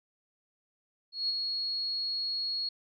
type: tone with ADSR envelope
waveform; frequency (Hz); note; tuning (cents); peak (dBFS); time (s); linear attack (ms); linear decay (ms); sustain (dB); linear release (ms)
sine; 4320; C#8; -45; -26; 1.12-2.69; 170; 24; -4; 5
effects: none